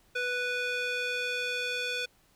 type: tone with band-pass filter sweep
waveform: square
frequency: 493.9 Hz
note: B4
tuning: in tune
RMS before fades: -32 dBFS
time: 0.15-2.06 s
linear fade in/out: 10 ms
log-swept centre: 2000 to 3000 Hz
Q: 1.5
effects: pink hiss -65 dBFS RMS until 2.35 s